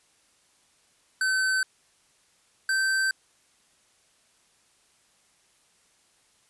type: tone pair in turn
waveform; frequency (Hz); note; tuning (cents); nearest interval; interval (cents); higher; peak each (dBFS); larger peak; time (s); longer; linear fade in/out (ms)
square; 1531 / 1552.4; G6 / G6; -41 / -17; unison; 24; second; -23; neither; 1.21-1.63 / 2.69-3.11; neither; 2
effects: white hiss -64 dBFS RMS until 6.49 s + resampled to 24000 Hz